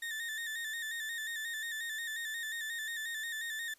35% pulse tone with vibrato, 1803 Hz, A6, 42 cents sharp, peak -35 dBFS, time 0.02-3.74 s, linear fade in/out 5 ms, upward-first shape square, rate 5.6 Hz, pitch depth 45 cents each way, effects white hiss -66 dBFS RMS until 3.78 s + resampled to 32000 Hz

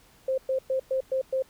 sine tone bursts, 526 Hz, C5, 9 cents sharp, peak -23 dBFS, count 6, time 0.28-1.424 s, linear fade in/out 5 ms, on 99 ms, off 110 ms, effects pink hiss -58 dBFS RMS until 1.49 s

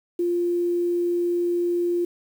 sine tone with quantisation, 348.7 Hz, F4, 3 cents flat, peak -20 dBFS, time 0.19-2.05 s, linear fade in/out 5 ms, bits 8, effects none

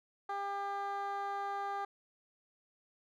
15% pulse tone with band-pass filter, 400 Hz, G4, 35 cents sharp, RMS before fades -38 dBFS, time 0.29-1.85 s, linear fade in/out 5 ms, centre 900 Hz, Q 1.8, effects none

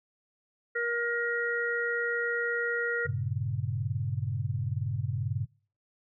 harmonic tone, 472.7 Hz, A#4, 24 cents sharp, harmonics 1 / 3 / 4, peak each -32 / -32 / -32 dBFS, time 0.75-3.07 s, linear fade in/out 10 ms
sine chord, G diminished, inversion none, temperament equal, 98 / 116.54 / 138.59 Hz, G2 / Bb2 / Db3, 0 / 0 / 0 cents, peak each -33 dBFS, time 3.05-5.46 s, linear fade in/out 20 ms
effects noise-tail reverb RT60 0.4 s tail -22 dB re dry

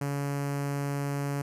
sawtooth tone with notch filter, 141.6 Hz, C#3, 37 cents sharp, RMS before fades -31 dBFS, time 0.01-1.42 s, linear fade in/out 5 ms, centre 3600 Hz, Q 1.2, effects resampled to 32000 Hz

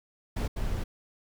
brown noise bursts at uneven times, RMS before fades -30 dBFS, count 2, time 0.36-0.48 / 0.56-0.84 s, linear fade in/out 10 ms, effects none

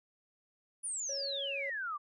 sine exponential sweep, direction down, 9910 to 1136 Hz, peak -35 dBFS, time 0.83-1.98 s, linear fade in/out 20 ms
triangle tone, 554.4 Hz, C#5, in tune, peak -38 dBFS, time 1.09-1.7 s, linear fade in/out 5 ms
effects none

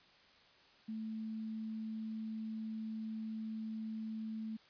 sine tone, 220 Hz, A3, in tune, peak -39 dBFS, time 0.88-4.57 s, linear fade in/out 10 ms, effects white hiss -64 dBFS RMS until 4.69 s + resampled to 11025 Hz

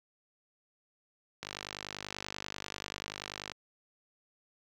click train, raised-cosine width 0.2 ms, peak -20 dBFS, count 106, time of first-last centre 1.43-3.517 s, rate 50.3 Hz, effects high-pass 60 Hz 12 dB/octave + 10-bit

